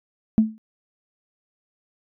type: tone with exponential decay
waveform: sine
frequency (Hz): 218.9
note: A3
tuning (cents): -9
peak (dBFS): -8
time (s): 0.38-0.58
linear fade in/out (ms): 0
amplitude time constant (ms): 42
effects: tanh soft clip ceiling -6 dBFS